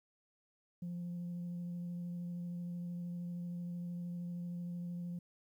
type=tone with vibrato; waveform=sine; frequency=174.61 Hz; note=F3; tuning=in tune; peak=-37 dBFS; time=0.82-5.19 s; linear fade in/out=5 ms; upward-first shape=triangle; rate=13 Hz; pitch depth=13 cents each way; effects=tanh soft clip ceiling -37 dBFS + 12-bit